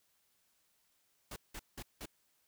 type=noise bursts; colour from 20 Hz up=pink; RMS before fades=-45 dBFS; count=4; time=1.31-2.058 s; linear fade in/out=5 ms; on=52 ms; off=180 ms; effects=white hiss -75 dBFS RMS until 2.47 s